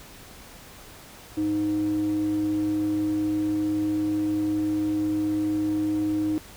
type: tone with band-pass filter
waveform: square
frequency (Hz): 103.4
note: G#2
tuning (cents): -7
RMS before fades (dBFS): -25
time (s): 1.37-6.38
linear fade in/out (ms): 0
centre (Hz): 310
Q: 6.5
effects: pink hiss -46 dBFS RMS until 6.56 s